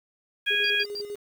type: harmonic tone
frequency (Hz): 825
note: G#5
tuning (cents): -12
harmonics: 2 / 3 / 4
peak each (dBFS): -26 / -26 / -26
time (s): 0.46-0.84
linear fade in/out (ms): 20
type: tone with tremolo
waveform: sine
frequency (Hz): 410.9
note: G#4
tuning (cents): -18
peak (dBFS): -31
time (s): 0.5-1.16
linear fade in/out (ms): 10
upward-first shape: square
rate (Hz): 10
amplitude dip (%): 55
type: tone bursts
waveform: sine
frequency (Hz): 4737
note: D8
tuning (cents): +14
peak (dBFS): -31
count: 3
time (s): 0.64-1.013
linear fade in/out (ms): 2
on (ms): 61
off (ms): 95
effects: 8-bit